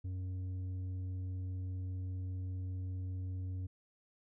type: tone with tanh clipping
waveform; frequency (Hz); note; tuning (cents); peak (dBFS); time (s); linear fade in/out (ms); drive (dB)
sine; 92.5; F#2; 0; -38; 0.04-3.67; 10; 6
effects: none